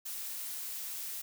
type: noise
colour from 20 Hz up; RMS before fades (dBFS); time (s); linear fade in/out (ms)
blue; -40; 0.05-1.22; 10
effects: none